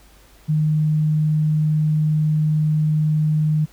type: tone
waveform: sine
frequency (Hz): 153.7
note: D#3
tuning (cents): -21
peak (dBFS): -15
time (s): 0.48-3.66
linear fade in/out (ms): 20
effects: added 50 Hz sine -50 dBFS peak until 3.72 s + pink hiss -52 dBFS RMS until 3.72 s